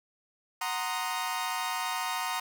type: chord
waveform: sawtooth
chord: C half-diminished seventh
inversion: second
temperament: equal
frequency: 740 / 932.3 / 1046.5 / 1244.5 Hz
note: Gb5 / Bb5 / C6 / Eb6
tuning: 0 / 0 / 0 / 0 cents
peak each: -33 / -30 / -34 / -33 dBFS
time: 0.61-2.4 s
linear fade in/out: 5 ms
effects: none